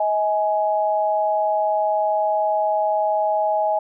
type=tone pair together; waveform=sine; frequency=635.1 / 836 Hz; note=D#5 / G#5; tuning=+35 / +11 cents; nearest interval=perfect fourth; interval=476 cents; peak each=-20 dBFS; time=0-3.79 s; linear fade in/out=5 ms; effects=none